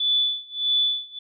sine tone with tremolo, 3472 Hz, A7, 24 cents flat, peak -17 dBFS, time 0-1.19 s, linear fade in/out 5 ms, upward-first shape sine, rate 1.6 Hz, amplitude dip 95%, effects none

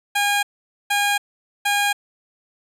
15% pulse tone bursts, 814 Hz, G#5, 35 cents flat, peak -11 dBFS, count 3, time 0.15-1.93 s, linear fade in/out 10 ms, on 280 ms, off 470 ms, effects resampled to 32000 Hz

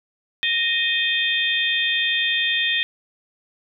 sine tone cluster, 1857 / 2511 / 3205 / 3574 Hz, A#6 / D#7 / G7 / A7, -7 / +15 / +38 / +26 cents, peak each -24 dBFS, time 0.43-2.83 s, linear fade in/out 0 ms, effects none

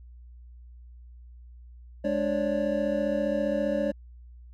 triangle tone cluster, 210 / 293.7 / 548 / 583 Hz, G#3 / D4 / C#5 / D5, +19 / 0 / -20 / -13 cents, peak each -29 / -30 / -27 / -27 dBFS, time 2.04-3.92 s, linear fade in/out 10 ms, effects added 60 Hz sine -45 dBFS peak until 4.53 s

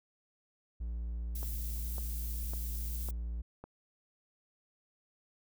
triangle tone, 57.8 Hz, A#1, 14 cents flat, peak -33 dBFS, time 0.8-3.42 s, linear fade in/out 10 ms
violet noise, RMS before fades -44 dBFS, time 1.35-3.11 s, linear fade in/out 5 ms
click train, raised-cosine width 1 ms, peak -32 dBFS, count 5, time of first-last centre 1.43-3.64 s, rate 1.81 Hz
effects none

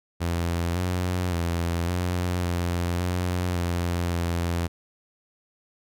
sawtooth tone with pitch steps, 85.4 / 90.3 / 85.1 / 89.2 / 87.2 / 89.6 / 86.9 / 85.7 Hz, F2 / F#2 / F2 / F2 / F2 / F2 / F2 / F2, -38 / -42 / -44 / +37 / -2 / +45 / -8 / -32 cents, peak -20 dBFS, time 0.2-4.68 s, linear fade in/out 20 ms, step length 560 ms, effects none

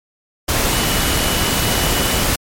sine tone in noise, 2951 Hz, F#7, 5 cents flat, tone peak -26 dBFS, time 0.72-2.22 s, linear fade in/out 10 ms, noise pink, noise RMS -17 dBFS, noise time 0.48-2.36 s, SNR -12 dB, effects MP3 64 kbps

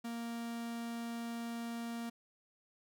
45% pulse tone, 233.1 Hz, A#3, in tune, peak -39 dBFS, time 0.04-2.1 s, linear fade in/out 10 ms, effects none

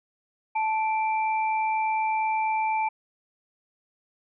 sine tone pair together, 875.8 / 2349 Hz, A5 / D7, -8 / 0 cents, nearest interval octave + perfect fourth, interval 1708 cents, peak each -23 / -32 dBFS, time 0.55-2.89 s, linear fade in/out 10 ms, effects none

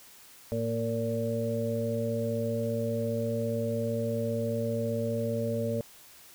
harmonic tone with a mistuned harmonic, 115 Hz, A#2, 23 cents flat, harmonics 1 / 2 / 4 / 5, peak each -33 / -33 / -33 / -33 dBFS, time 0.52-5.81 s, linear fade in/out 0 ms, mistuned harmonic 1, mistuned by -41 cents, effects white hiss -53 dBFS RMS until 6.34 s

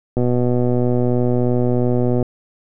click train, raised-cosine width 2 ms, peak -6 dBFS, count 254, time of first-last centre 0.17-2.227 s, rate 123 Hz, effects none

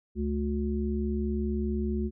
harmonic tone, 72.4 Hz, D2, 24 cents flat, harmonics 1 / 3 / 5, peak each -30 / -30 / -34 dBFS, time 0.15-2.11 s, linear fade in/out 50 ms, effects none

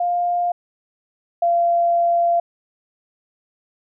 sine tone pair in turn, 703 / 687.3 Hz, F5 / F5, +11 / -28 cents, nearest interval unison, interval 39 cents, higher first, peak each -17 / -14 dBFS, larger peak second, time 0-0.52 / 1.42-2.4 s, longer second, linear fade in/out 5 ms, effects none

